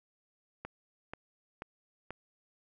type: click train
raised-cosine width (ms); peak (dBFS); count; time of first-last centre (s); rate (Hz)
0.5; -25; 4; 0.65-2.106; 2.06
effects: none